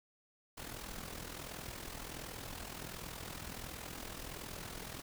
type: noise with amplitude modulation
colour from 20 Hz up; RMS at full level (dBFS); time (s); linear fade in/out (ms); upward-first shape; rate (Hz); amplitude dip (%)
pink; -43; 0.57-5.02; 10; sine; 41.4; 65
effects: none